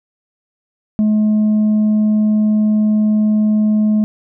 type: tone with tanh clipping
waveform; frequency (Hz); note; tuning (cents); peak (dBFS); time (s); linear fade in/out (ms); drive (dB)
triangle; 213.3; G#3; +46; -11; 0.99-4.04; 0; 7
effects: none